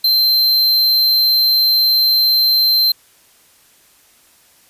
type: tone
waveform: square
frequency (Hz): 4119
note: C8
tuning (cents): -28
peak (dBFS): -11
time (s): 0.04-2.92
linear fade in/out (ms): 5
effects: white hiss -51 dBFS RMS until 4.69 s + resampled to 32000 Hz